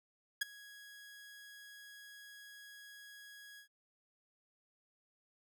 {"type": "tone with ADSR envelope", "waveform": "sawtooth", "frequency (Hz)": 1661.2, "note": "G#6", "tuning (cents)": 0, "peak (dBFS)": -26, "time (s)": [0.41, 3.68], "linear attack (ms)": 9, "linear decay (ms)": 15, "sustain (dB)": -23, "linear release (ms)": 95, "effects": []}